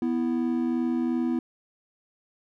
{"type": "tone pair together", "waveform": "triangle", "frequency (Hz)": [247.2, 330], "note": ["B3", "E4"], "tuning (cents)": [2, 2], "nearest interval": "perfect fourth", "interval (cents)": 500, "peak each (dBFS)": [-23, -26], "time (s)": [0.02, 1.39], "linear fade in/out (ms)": 2, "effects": []}